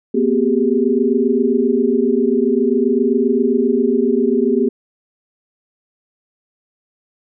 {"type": "tone cluster", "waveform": "sine", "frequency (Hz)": [234.2, 254.7, 383.7, 411.2], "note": ["A#3", "C4", "G4", "G#4"], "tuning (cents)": [8, -46, -37, -17], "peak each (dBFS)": -18, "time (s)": [0.14, 4.69], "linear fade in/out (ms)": 10, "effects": []}